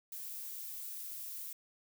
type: noise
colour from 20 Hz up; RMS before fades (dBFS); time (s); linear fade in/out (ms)
violet; -44; 0.12-1.53; 2
effects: none